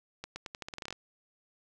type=accelerating click train; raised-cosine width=0.2 ms; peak=-22 dBFS; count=13; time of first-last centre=0.24-0.926 s; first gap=120 ms; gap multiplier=0.85; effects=none